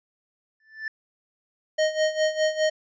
triangle tone with exponential growth, 1760 Hz, A6, in tune, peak -24 dBFS, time 0.6-0.88 s, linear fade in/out 2 ms, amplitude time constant 60 ms
square tone with tremolo, 622.3 Hz, D#5, in tune, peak -19 dBFS, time 1.78-2.7 s, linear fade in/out 10 ms, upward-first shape sine, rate 4.9 Hz, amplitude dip 80%
effects resampled to 16000 Hz

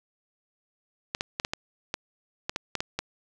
clicks, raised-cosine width 0.2 ms, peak -11 dBFS, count 11, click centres 1.149 / 1.209 / 1.399 / 1.449 / 1.535 / 1.941 / 2.495 / 2.561 / 2.753 / 2.805 / 2.99 s, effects none

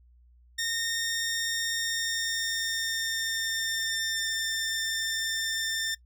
15% pulse tone with pitch glide, 1836 to 1794.1 Hz, A#6 to A6, -27 to +33 cents, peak -22 dBFS, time 0.58-5.95 s, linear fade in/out 10 ms, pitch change -40 cents, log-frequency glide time 1.8-4.45 s, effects noise-tail reverb RT60 0.1 s tail -22 dB re dry + added 60 Hz sine -55 dBFS peak until 6.05 s

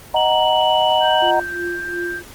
sine chord, D# minor, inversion none, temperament just, 622.3 / 746.7 / 933.4 Hz, D#5 / F#5 / A#5, 0 / +16 / +2 cents, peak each -18 dBFS, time 0.14-1.4 s, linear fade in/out 5 ms
sine tone, 2960 Hz, F#7, in tune, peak -20 dBFS, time 0.16-1.31 s, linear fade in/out 5 ms
sine tone with pitch glide, 1568 to 1578 Hz, G6 to G6, 0 to +11 cents, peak -24 dBFS, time 1-2.22 s, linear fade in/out 50 ms, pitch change +11 cents, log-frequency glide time 1.5-1.77 s
sine tone with tremolo, 349.2 Hz, F4, in tune, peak -22 dBFS, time 1.22-2.23 s, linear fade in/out 5 ms, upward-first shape sine, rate 2.8 Hz, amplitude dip 80%
effects pink hiss -40 dBFS RMS until 2.34 s + Opus 24 kbps

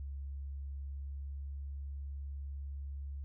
sine tone with pitch glide, 69.3 to 69.78 Hz, C#2 to C#2, 0 to +12 cents, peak -39 dBFS, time 0-3.24 s, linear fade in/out 0 ms, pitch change +12 cents, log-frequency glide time 0.79-1.55 s, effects none

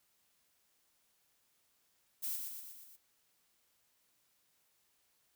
violet noise with echo, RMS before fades -38 dBFS, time 2.22-2.37 s, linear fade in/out 20 ms, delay 120 ms, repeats 5, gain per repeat -4 dB, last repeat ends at 2.97 s, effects white hiss -75 dBFS RMS until 5.35 s

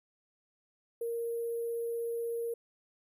sine tone with sample-and-hold, 466.2 Hz, A#4, in tune, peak -32 dBFS, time 1.01-2.54 s, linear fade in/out 5 ms, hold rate 11025 Hz, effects none

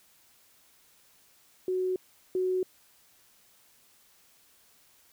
sine tone pair in turn, 370 / 370 Hz, F#4 / F#4, 0 / 0 cents, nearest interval unison, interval 0 cents, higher neither, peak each -26 / -25 dBFS, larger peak second, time 1.68-1.96 / 2.35-2.63 s, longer neither, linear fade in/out 2 ms, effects white hiss -62 dBFS RMS until 5.12 s

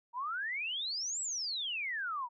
sine exponential two-way sweep, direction up then down, 924 to 7902 to 924 Hz, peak -34 dBFS, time 0.13-2.29 s, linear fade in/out 50 ms, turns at 1.21 s, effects none

